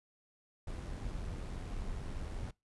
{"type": "noise with amplitude modulation", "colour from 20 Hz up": "brown", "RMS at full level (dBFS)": -39, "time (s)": [0.67, 2.51], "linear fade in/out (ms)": 5, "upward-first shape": "sine", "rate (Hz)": 91.5, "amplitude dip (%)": 35, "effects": ["noise-tail reverb RT60 0.2 s tail -22 dB re dry", "resampled to 24000 Hz"]}